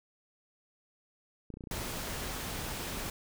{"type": "clicks", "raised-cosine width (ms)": 3, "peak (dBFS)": -30, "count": 10, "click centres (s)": [1.503, 1.54, 1.571, 1.608, 1.639, 1.672, 1.714, 1.747, 1.78, 1.817]}
{"type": "noise", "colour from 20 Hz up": "pink", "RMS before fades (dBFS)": -38, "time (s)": [1.71, 3.1], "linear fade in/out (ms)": 2}
{"effects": []}